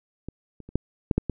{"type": "clicks", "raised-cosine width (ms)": 3, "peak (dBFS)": [-21, -29, -29, -9, -8, -8, -14], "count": 7, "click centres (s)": [0.286, 0.603, 0.69, 0.756, 1.112, 1.18, 1.297], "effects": []}